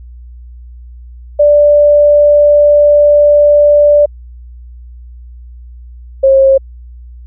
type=tone pair in turn; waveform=sine; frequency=587 / 539.1 Hz; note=D5 / C#5; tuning=-1 / -48 cents; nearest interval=minor second; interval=147 cents; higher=first; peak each=-3 dBFS; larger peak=neither; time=1.39-4.06 / 6.23-6.58 s; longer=first; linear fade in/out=10 ms; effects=added 60 Hz sine -29 dBFS peak until 7.26 s